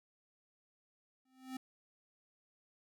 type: tone with exponential growth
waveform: square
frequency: 260 Hz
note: C4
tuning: 11 cents flat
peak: -39 dBFS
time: 1.25-1.57 s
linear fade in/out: 5 ms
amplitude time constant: 68 ms
effects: none